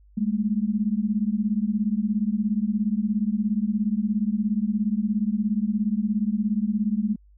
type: beating tone pair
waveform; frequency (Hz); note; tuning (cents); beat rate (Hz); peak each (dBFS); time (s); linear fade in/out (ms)
sine; 202.6 / 219.6; G#3 / A3; -43 / -3; 17; -24; 0.17-7.16; 10
effects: added 50 Hz sine -51 dBFS peak until 7.37 s